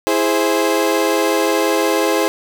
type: chord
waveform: 30% pulse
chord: E augmented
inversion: none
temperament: equal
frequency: 329.6 / 415.3 / 523.3 Hz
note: E4 / G#4 / B#4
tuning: 0 / 0 / 0 cents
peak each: -16 dBFS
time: 0.07-2.28 s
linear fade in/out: 0 ms
effects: none